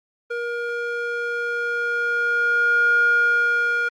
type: tone with band-pass filter sweep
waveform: square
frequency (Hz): 474.3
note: A#4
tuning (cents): +30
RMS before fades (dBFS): -21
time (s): 0.3-3.89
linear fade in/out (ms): 10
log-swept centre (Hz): 1000 to 1600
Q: 7
effects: Opus 32 kbps